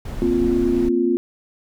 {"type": "noise", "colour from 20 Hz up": "brown", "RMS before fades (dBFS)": -28, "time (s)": [0.05, 0.89], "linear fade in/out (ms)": 5}
{"type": "chord", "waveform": "sine", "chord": "Bb suspended second", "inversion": "none", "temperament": "just", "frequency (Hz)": [233.1, 262.2, 349.6], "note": ["Bb3", "C4", "F4"], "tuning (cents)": [0, 4, 2], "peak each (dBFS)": [-23, -21, -18], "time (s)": [0.22, 1.17], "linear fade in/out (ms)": 0}
{"effects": []}